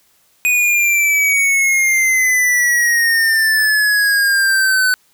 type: exponential sweep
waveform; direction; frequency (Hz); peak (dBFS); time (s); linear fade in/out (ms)
square; down; 2489 to 1500; -12; 0.45-4.94; 0
effects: white hiss -56 dBFS RMS until 5.13 s